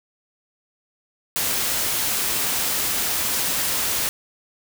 white noise, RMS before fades -23 dBFS, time 1.36-4.09 s, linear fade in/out 0 ms, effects none

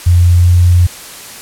sine tone with pitch glide, 87.5 to 88.16 Hz, F2 to F2, +4 to +17 cents, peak -4 dBFS, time 0.06-0.87 s, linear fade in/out 10 ms, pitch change +13 cents, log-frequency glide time 0.35-0.49 s, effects white hiss -30 dBFS RMS until 1.41 s + low-pass 12000 Hz 12 dB/octave

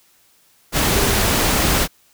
sine tone in noise, 400 Hz, G4, 35 cents sharp, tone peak -24 dBFS, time 0.92-1.17 s, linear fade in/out 50 ms, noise pink, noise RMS -17 dBFS, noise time 0.72-1.88 s, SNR -10 dB, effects white hiss -56 dBFS RMS until 2.13 s

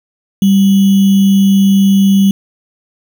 sine tone with sample-and-hold, 196 Hz, G3, in tune, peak -5 dBFS, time 0.42-2.31 s, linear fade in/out 2 ms, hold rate 3150 Hz, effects none

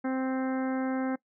harmonic tone, 261.6 Hz, C4, in tune, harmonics 1 / 2 / 3 / 4 / 5 / 6 / 7 / 8, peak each -28 / -36 / -38 / -45 / -44 / -43 / -49 / -49 dBFS, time 0.04-1.16 s, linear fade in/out 10 ms, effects noise-tail reverb RT60 0.1 s tail -21 dB re dry

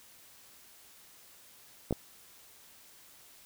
clicks, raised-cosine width 2 ms, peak -17 dBFS, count 2, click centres 1.909 / 1.926 s, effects white hiss -57 dBFS RMS until 3.45 s

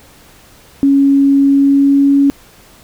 sine tone with pitch glide, 277.2 to 279.6 Hz, C#4 to C#4, 0 to +15 cents, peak -6 dBFS, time 0.83-2.3 s, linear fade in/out 0 ms, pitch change +15 cents, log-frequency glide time 1.45-2.17 s, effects pink hiss -43 dBFS RMS until 2.83 s

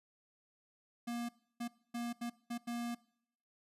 square tone bursts at uneven times, 237.1 Hz, A#3, 30 cents sharp, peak -38 dBFS, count 6, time 1.07-1.29 / 1.6-1.68 / 1.94-2.13 / 2.21-2.3 / 2.5-2.58 / 2.67-2.95 s, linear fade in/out 10 ms, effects noise-tail reverb RT60 0.7 s tail -22 dB re dry + resampled to 32000 Hz

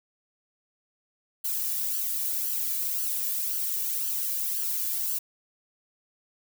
violet noise with flanger, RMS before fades -29 dBFS, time 1.44-5.19 s, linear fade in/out 10 ms, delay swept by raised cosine 0.66 to 1.76 ms, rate 1.9 Hz, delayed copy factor +0.65, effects none

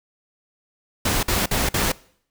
pink noise bursts, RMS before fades -21 dBFS, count 4, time 1.05-1.92 s, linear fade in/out 5 ms, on 180 ms, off 50 ms, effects noise-tail reverb RT60 0.6 s tail -22 dB re dry

